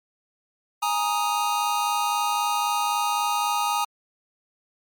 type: chord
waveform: square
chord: Ab suspended second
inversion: none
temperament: just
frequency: 830.6 / 934.4 / 1245.9 Hz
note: Ab5 / Bb5 / Eb6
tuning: 0 / +4 / +2 cents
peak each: -27 dBFS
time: 0.82-3.85 s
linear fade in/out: 10 ms
effects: MP3 96 kbps